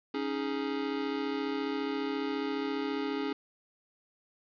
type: chord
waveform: square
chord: C# suspended second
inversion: none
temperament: just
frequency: 277.2 / 311.8 / 415.8 Hz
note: C#4 / D#4 / G#4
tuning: 0 / +4 / +2 cents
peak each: -35 / -38 / -36 dBFS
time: 0.14-3.33 s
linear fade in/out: 5 ms
effects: resampled to 11025 Hz + 9-bit